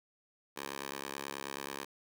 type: tone with high-pass filter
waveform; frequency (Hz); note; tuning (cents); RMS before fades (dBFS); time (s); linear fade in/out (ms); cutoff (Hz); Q
10% pulse; 69.3; C#2; 0; -42; 0.56-1.85; 10; 520; 0.55
effects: none